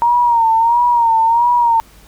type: tone with vibrato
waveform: sine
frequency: 932.3 Hz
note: A#5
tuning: in tune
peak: -9 dBFS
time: 0.02-1.8 s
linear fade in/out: 0 ms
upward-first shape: sine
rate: 1.5 Hz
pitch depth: 67 cents each way
effects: added 50 Hz sine -44 dBFS peak until 2.07 s + pink hiss -46 dBFS RMS until 2.07 s